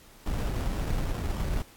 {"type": "noise with sample-and-hold", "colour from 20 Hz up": "brown", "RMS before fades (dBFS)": -29, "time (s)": [0.26, 1.62], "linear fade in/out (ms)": 2, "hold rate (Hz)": 2100, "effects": ["pink hiss -54 dBFS RMS until 1.76 s", "AAC 64 kbps"]}